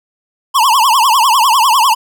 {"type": "tone with vibrato", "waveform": "square", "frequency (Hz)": 987.8, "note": "B5", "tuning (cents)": 0, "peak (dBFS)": -8, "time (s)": [0.54, 1.95], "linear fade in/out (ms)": 20, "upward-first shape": "triangle", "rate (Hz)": 10, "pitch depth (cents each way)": 270, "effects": []}